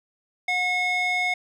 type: tone with band-pass filter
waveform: square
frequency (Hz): 725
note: F#5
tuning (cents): -35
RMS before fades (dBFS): -24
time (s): 0.48-1.34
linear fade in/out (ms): 5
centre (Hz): 2200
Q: 2
effects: none